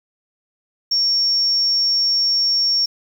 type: tone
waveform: triangle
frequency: 5500 Hz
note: F8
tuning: 27 cents flat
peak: -11 dBFS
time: 0.91-2.86 s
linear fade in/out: 10 ms
effects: tanh soft clip ceiling -13 dBFS + 7-bit